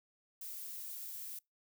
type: noise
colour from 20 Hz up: violet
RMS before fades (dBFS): -45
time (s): 0.41-1.39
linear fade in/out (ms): 5
effects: noise-tail reverb RT60 0.2 s tail -26 dB re dry